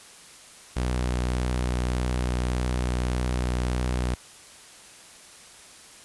sawtooth tone with vibrato, 61.74 Hz, B1, in tune, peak -20 dBFS, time 0.76-4.15 s, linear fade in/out 10 ms, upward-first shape triangle, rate 1.7 Hz, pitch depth 17 cents each way, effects white hiss -48 dBFS RMS until 6.04 s + resampled to 24000 Hz

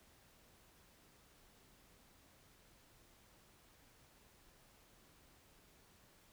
silence, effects pink hiss -67 dBFS RMS until 6.32 s

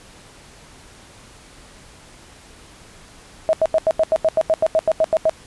sine tone bursts, 639 Hz, D#5, 46 cents sharp, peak -12 dBFS, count 15, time 3.49-5.295 s, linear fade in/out 0 ms, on 41 ms, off 85 ms, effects pink hiss -45 dBFS RMS until 5.46 s + resampled to 24000 Hz

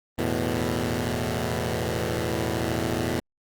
10% pulse chord, E suspended fourth, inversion none, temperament equal, 82.41 / 110 / 123.47 Hz, E2 / A2 / B2, 0 / 0 / 0 cents, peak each -21 dBFS, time 0.18-3.2 s, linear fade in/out 5 ms, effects Opus 24 kbps

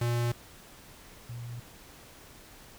square / sine tone pair in turn, 119.2 / 119.2 Hz, A#2 / A#2, +39 / +39 cents, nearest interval unison, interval 0 cents, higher neither, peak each -27 / -37 dBFS, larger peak first, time 0.01-0.32 / 1.29-1.6 s, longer neither, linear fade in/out 5 ms, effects pink hiss -52 dBFS RMS until 2.78 s

